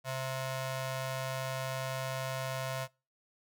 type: ring-modulated tone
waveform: sawtooth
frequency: 395.4 Hz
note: G4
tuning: 15 cents sharp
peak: -27 dBFS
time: 0.04-2.88 s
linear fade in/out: 50 ms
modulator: 264 Hz
effects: noise-tail reverb RT60 0.3 s tail -24 dB re dry